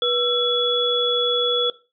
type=tone cluster; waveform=sine; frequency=485.6 / 1337 / 3392 Hz; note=B4 / E6 / G#7; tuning=-29 / +24 / +36 cents; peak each=-22 / -28 / -20 dBFS; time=0.02-1.7 s; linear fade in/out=2 ms; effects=noise-tail reverb RT60 0.3 s tail -17 dB re dry